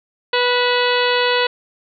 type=harmonic tone with a mistuned harmonic; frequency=490.7 Hz; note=B4; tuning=11 cents flat; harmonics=1 / 2 / 3 / 4 / 5 / 6 / 7 / 8 / 9; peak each=-18 / -21 / -23 / -24 / -25 / -26 / -26 / -27 / -28 dBFS; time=0.33-1.47 s; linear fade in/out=5 ms; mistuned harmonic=5; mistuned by=+70 cents; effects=none